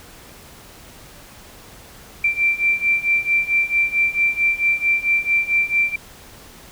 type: beating tone pair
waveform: sine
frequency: 2349 / 2353.5 Hz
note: D7 / D7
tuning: 0 / +3 cents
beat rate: 4.5 Hz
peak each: -20 / -18 dBFS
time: 2.24-5.96 s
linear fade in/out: 5 ms
effects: pink hiss -43 dBFS RMS until 6.71 s